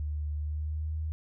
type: tone with pitch glide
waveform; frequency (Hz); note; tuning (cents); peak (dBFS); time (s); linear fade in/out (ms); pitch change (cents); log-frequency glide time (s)
sine; 74.8 to 78.25; D2 to D#2; +32 to +10; -30; 0-1.12; 0; +78; 0.36-0.99
effects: none